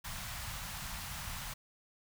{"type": "band-stop noise", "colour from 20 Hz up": "pink", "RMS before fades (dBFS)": -42, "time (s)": [0.04, 1.54], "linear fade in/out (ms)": 10, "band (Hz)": [180, 770], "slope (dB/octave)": 24, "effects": []}